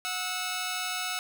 10% pulse tone pair together, 732 / 1304.3 Hz, F#5 / E6, -19 / -19 cents, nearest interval minor seventh, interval 1000 cents, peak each -25 dBFS, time 0.05-1.19 s, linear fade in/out 0 ms, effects none

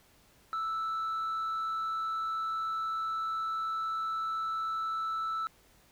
sine tone with frequency modulation, 1318.5 Hz, E6, in tune, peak -28 dBFS, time 0.53-5.47 s, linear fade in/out 0 ms, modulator 116 Hz, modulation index 0.22, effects tanh soft clip ceiling -30 dBFS + pink hiss -63 dBFS RMS until 5.91 s

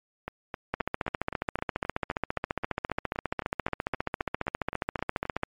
two click trains, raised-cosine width 0.5 ms, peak -18 / -12 dBFS, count 20 / 70, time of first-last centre 0.28-5.254 / 0.74-5.434 s, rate 3.82 / 14.7 Hz, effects MP3 64 kbps

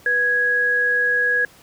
sine tone pair together, 491.3 / 1661.2 Hz, B4 / G#6, -9 / 0 cents, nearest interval octave + major sixth, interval 2109 cents, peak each -27 / -16 dBFS, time 0.06-1.45 s, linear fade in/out 2 ms, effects pink hiss -49 dBFS RMS until 1.62 s + high-pass 60 Hz 12 dB/octave

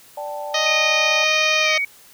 sine chord, D suspended fourth, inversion none, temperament just, 587.3 / 783.1 / 881 Hz, D5 / G5 / A5, 0 / -2 / +2 cents, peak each -29 / -33 / -31 dBFS, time 0.17-1.24 s, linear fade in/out 5 ms
harmonic tone, 622.3 Hz, D#5, in tune, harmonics 1 / 2 / 3 / 4 / 5 / 6 / 7 / 8 / 9 / 10, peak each -24 / -26 / -25 / -27 / -25 / -27 / -30 / -32 / -29 / -33 dBFS, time 0.54-1.78 s, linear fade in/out 5 ms
sine tone with pitch glide, 2449 to 2246 Hz, D#7 to C#7, -28 to +22 cents, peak -19 dBFS, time 0.66-1.85 s, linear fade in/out 5 ms, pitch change -150 cents, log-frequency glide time 1.61-1.74 s
effects white hiss -48 dBFS RMS until 2.13 s

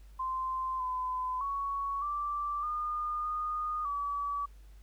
sine tone with pitch steps, 1040 / 1015 / 1115 / 1170 / 1217 / 1228 / 1145 Hz, C6 / B5 / C#6 / D6 / D#6 / D#6 / D6, -11 / +47 / +10 / -7 / -39 / -23 / -44 cents, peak -31 dBFS, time 0.19-4.46 s, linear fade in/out 10 ms, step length 610 ms, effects added 50 Hz sine -50 dBFS peak until 4.82 s + pink hiss -67 dBFS RMS until 4.82 s

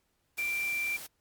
sine tone in noise, 2356 Hz, D7, 5 cents sharp, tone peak -29 dBFS, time 0.38-0.97 s, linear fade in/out 10 ms, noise white, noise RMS -43 dBFS, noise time 0.37-1.07 s, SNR +11 dB, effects pink hiss -75 dBFS RMS until 1.2 s + MP3 96 kbps

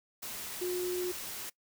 sine tone in noise, 360 Hz, F#4, 47 cents flat, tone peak -31 dBFS, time 0.61-1.12 s, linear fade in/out 10 ms, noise white, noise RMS -41 dBFS, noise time 0.22-1.5 s, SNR +7 dB, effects noise-tail reverb RT60 0.1 s tail -21 dB re dry

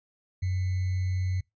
sine tone with sample-and-hold, 92.5 Hz, F#2, in tune, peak -25 dBFS, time 0.42-1.41 s, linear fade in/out 10 ms, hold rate 2100 Hz, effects noise-tail reverb RT60 0.2 s tail -25 dB re dry + resampled to 16000 Hz

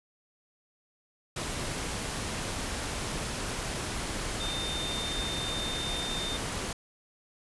sine tone in noise, 3619 Hz, A7, 48 cents sharp, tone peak -34 dBFS, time 4.4-6.37 s, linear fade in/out 5 ms, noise pink, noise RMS -34 dBFS, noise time 1.36-6.73 s, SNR -3 dB, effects resampled to 24000 Hz

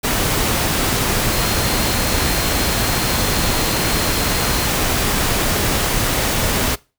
sine tone in noise, 4200 Hz, C8, 6 cents sharp, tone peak -29 dBFS, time 1.31-4.69 s, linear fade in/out 20 ms, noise pink, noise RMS -18 dBFS, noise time 0.03-6.76 s, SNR -14 dB, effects noise-tail reverb RT60 0.3 s tail -22 dB re dry

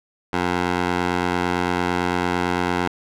15% pulse tone with band-pass filter, 88.9 Hz, F2, 31 cents sharp, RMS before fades -22 dBFS, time 0.33-2.88 s, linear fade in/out 5 ms, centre 1100 Hz, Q 0.54, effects none

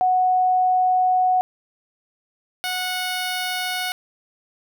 sine / 10% pulse tone pair in turn, 738 / 733.3 Hz, F#5 / F#5, -5 / -16 cents, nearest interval unison, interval 11 cents, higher first, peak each -15 dBFS, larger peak neither, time 0.01-1.41 / 2.64-3.92 s, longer first, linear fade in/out 0 ms, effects none

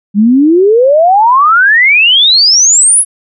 sine exponential sweep, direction up, 196 to 10950 Hz, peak -3 dBFS, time 0.14-3.05 s, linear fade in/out 50 ms, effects none

